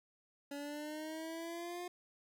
25% pulse linear sweep, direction up, 282.3 to 357.2 Hz, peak -38 dBFS, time 0.51-1.88 s, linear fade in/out 5 ms, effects none

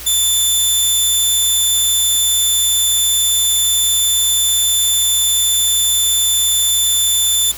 15% pulse tone, 3520 Hz, A7, in tune, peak -5 dBFS, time 0.06-7.52 s, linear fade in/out 10 ms, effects added 60 Hz sine -36 dBFS peak until 7.57 s + white hiss -31 dBFS RMS until 7.57 s

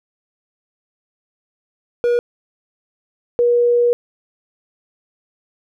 triangle / sine tone pair in turn, 480 / 480 Hz, B4 / B4, -49 / -49 cents, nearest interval unison, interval 0 cents, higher neither, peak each -11 dBFS, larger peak neither, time 2.04-2.19 / 3.39-3.93 s, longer second, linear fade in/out 0 ms, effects none

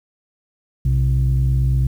sine tone pair together, 61.2 / 130.2 Hz, B1 / C3, -15 / -8 cents, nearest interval octave + minor second, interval 1307 cents, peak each -15 dBFS, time 0.85-1.87 s, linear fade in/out 5 ms, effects tanh soft clip ceiling -10 dBFS + 8-bit

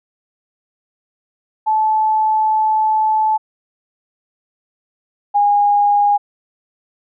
sine tone pair in turn, 868 / 819.3 Hz, A5 / G#5, -24 / -24 cents, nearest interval minor second, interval 100 cents, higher first, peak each -12 / -10 dBFS, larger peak second, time 1.66-3.38 / 5.34-6.18 s, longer first, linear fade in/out 20 ms, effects none

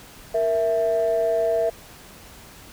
sine tone pair together, 466.4 / 659.3 Hz, A#4 / E5, +1 / 0 cents, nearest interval tritone, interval 599 cents, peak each -22 / -19 dBFS, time 0.34-1.7 s, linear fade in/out 10 ms, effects tanh soft clip ceiling -13 dBFS + pink hiss -45 dBFS RMS until 2.72 s

